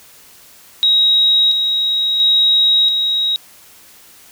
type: tone with tremolo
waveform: sine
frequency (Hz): 3808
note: A#7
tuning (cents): +36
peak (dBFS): -9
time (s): 0.83-3.36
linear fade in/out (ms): 0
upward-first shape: square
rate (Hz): 0.73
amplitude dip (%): 40
effects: white hiss -44 dBFS RMS until 4.31 s